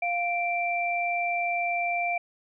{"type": "tone pair together", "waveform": "sine", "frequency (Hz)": [699, 2351], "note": ["F5", "D7"], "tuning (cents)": [1, 1], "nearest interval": "octave + major sixth", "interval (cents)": 2100, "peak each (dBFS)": [-27, -28], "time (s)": [0.02, 2.18], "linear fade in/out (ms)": 5, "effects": []}